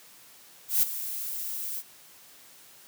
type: noise with ADSR envelope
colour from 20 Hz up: violet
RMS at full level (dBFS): -20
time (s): 0.68-1.83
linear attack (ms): 150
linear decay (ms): 4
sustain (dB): -14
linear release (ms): 45
effects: white hiss -53 dBFS RMS until 2.87 s + high-pass 100 Hz 12 dB/octave